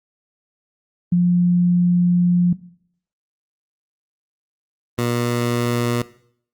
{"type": "tone pair in turn", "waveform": ["sine", "15% pulse"], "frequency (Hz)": [176.4, 119.83], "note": ["F3", "A#2"], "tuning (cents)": [18, 48], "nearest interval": "perfect fifth", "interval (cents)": 670, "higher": "first", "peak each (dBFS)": -12, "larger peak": "neither", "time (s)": [[1.12, 2.53], [4.98, 6.02]], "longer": "first", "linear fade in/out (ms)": 5, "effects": ["noise-tail reverb RT60 0.6 s tail -18 dB re dry", "Opus 32 kbps"]}